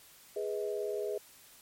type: chord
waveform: sine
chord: G# minor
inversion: none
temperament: equal with one note detuned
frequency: 415.3 / 493.9 / 633.9 Hz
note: G#4 / B4 / D#5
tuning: 0 / 0 / +32 cents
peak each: -34 / -39 / -39 dBFS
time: 0.36-1.18 s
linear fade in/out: 5 ms
effects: white hiss -57 dBFS RMS until 1.61 s + MP3 64 kbps